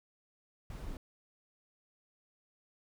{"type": "noise", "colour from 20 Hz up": "brown", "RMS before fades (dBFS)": -42, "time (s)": [0.7, 0.97], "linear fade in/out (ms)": 2, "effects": []}